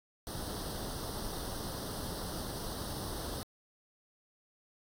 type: noise with comb filter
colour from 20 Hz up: pink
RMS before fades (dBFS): -40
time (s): 0.27-3.43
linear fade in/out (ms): 0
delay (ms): 0.21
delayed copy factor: +0.85
effects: AAC 64 kbps